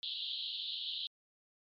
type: band-pass noise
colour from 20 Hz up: white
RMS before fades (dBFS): -40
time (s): 0.03-1.07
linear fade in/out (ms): 0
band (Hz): 3000 to 4200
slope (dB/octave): 96
effects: MP3 64 kbps